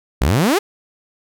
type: exponential sweep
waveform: sawtooth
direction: up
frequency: 54.1 to 440 Hz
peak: -9 dBFS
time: 0.21-0.59 s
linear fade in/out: 10 ms
effects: none